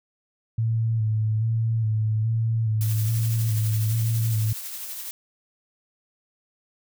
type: tone with vibrato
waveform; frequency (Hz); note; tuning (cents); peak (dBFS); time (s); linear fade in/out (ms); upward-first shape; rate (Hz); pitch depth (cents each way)
sine; 111; A2; +16; -20; 0.58-4.53; 5; square; 1.2; 33
type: noise with tremolo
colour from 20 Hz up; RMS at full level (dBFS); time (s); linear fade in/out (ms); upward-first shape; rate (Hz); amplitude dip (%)
blue; -33; 2.81-5.11; 0; triangle; 12; 40
effects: none